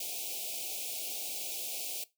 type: band-stop noise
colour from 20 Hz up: white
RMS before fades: -38 dBFS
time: 0-2.04 s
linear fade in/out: 5 ms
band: 810 to 2300 Hz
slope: 96 dB/octave
effects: noise-tail reverb RT60 0.2 s tail -18 dB re dry + high-pass 400 Hz 12 dB/octave